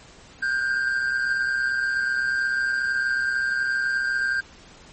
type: tone pair together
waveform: triangle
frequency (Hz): 1456.6 / 1585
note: F#6 / G6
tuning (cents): -28 / +19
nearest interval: minor second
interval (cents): 147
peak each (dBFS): -28 / -20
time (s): 0.42-4.41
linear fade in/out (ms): 10
effects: pink hiss -48 dBFS RMS until 4.92 s + MP3 32 kbps